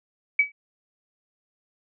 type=tone with exponential decay; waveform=sine; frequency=2281 Hz; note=C#7; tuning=49 cents sharp; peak=-12 dBFS; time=0.39-0.52 s; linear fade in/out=5 ms; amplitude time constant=27 ms; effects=none